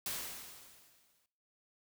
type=noise with exponential decay; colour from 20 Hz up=white; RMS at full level=-37 dBFS; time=0.06-1.26 s; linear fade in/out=2 ms; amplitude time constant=260 ms; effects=noise-tail reverb RT60 0.6 s tail -18 dB re dry